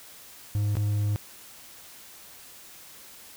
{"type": "tone with dropouts", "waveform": "triangle", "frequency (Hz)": 103.7, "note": "G#2", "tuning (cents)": -2, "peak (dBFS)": -21, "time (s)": [0.55, 1.16], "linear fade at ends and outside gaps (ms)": 0, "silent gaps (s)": [0.754, 0.769], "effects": ["white hiss -48 dBFS RMS until 3.36 s"]}